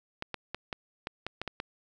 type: clicks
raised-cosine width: 0.3 ms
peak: -18 dBFS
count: 9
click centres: 0.224 / 0.343 / 0.546 / 0.728 / 1.071 / 1.266 / 1.416 / 1.477 / 1.601 s
effects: none